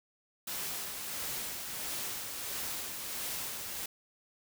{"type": "noise with tremolo", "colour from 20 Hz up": "white", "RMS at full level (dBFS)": -37, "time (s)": [0.47, 3.86], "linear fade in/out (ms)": 5, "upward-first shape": "sine", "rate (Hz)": 1.5, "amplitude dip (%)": 35, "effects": []}